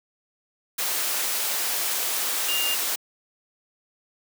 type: tone in noise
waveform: sine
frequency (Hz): 2809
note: F7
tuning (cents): +9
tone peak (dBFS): -25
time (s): 2.48-2.75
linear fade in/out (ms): 10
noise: white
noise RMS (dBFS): -26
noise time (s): 0.78-2.96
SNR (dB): -2
effects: high-pass 400 Hz 12 dB/octave